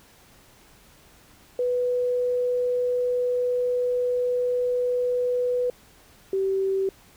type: tone pair in turn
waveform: sine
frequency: 494.1 / 386.1 Hz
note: B4 / G4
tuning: +1 / -26 cents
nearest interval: major third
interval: 427 cents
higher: first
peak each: -21 dBFS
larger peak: neither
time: 1.59-5.7 / 6.33-6.89 s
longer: first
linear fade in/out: 2 ms
effects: pink hiss -54 dBFS RMS until 7.16 s